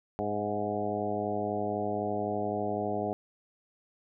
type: harmonic tone with a mistuned harmonic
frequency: 103.83 Hz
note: G#2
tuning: in tune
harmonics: 1 / 2 / 3 / 4 / 5 / 6 / 7 / 8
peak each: -41 / -37 / -38 / -35 / -39 / -36 / -35 / -43 dBFS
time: 0.19-3.13 s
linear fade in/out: 0 ms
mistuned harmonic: 6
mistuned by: +33 cents
effects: none